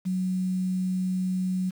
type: tone with quantisation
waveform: sine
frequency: 185 Hz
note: F#3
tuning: in tune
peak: -24 dBFS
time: 0.05-1.71 s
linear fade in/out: 20 ms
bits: 8
effects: none